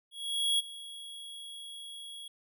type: tone with ADSR envelope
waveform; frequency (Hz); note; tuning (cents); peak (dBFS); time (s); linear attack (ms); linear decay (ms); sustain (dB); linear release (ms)
square; 3325; G#7; +1; -25; 0.11-2.28; 480; 20; -18; 4
effects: none